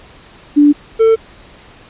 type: tone pair in turn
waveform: sine / triangle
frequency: 292 / 447.9 Hz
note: D4 / A4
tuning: -10 / +31 cents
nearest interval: perfect fifth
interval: 741 cents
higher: second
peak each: -4 dBFS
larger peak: neither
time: 0.56-0.73 / 0.99-1.16 s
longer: neither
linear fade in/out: 20 ms
effects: pink hiss -41 dBFS RMS until 1.89 s + resampled to 8000 Hz